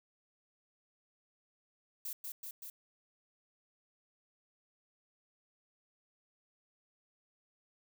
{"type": "noise with echo", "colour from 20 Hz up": "violet", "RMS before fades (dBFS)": -41, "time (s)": [2.05, 2.13], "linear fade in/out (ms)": 2, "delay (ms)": 190, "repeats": 3, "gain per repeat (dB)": -2, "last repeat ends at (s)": 2.7, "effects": []}